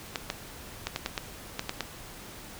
clicks, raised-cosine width 0.2 ms, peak -12 dBFS, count 9, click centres 0.158 / 0.301 / 0.87 / 0.961 / 1.061 / 1.178 / 1.594 / 1.694 / 1.807 s, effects pink hiss -45 dBFS RMS until 2.59 s

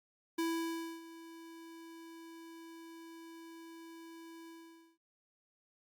square tone with ADSR envelope, 330.3 Hz, E4, 4 cents sharp, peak -32 dBFS, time 0.38-4.98 s, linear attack 9 ms, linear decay 620 ms, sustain -18 dB, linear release 500 ms, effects noise-tail reverb RT60 0.2 s tail -24 dB re dry + Opus 48 kbps

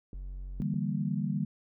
clicks, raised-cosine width 3 ms, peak -34 dBFS, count 2, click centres 0.132 / 0.741 s
triangle tone, 46.25 Hz, F#1, in tune, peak -35 dBFS, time 0.14-0.62 s, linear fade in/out 0 ms
sine chord, E half-diminished seventh, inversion third, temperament equal with one note detuned, 147.77 / 164.81 / 196 / 233.1 Hz, D3 / E3 / G3 / Bb3, +11 / 0 / 0 / 0 cents, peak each -33 / -36 / -32 / -36 dBFS, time 0.6-1.45 s, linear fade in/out 2 ms
effects none

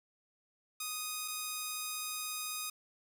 5% pulse tone pair in turn, 1244.5 / 1244.5 Hz, D#6 / D#6, 0 / 0 cents, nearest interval unison, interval 0 cents, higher neither, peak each -25 dBFS, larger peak neither, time 0.8-1.28 / 1.28-2.7 s, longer second, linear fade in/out 5 ms, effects none

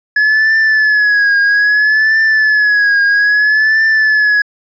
triangle tone with vibrato, 1700 Hz, G#6, 40 cents sharp, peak -6 dBFS, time 0.16-4.42 s, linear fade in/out 5 ms, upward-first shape triangle, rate 0.61 Hz, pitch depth 79 cents each way, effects resampled to 16000 Hz

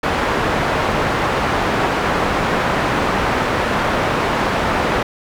white low-pass noise, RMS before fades -18 dBFS, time 0.03-5.03 s, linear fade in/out 5 ms, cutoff 1300 Hz, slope 12 dB/octave, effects none

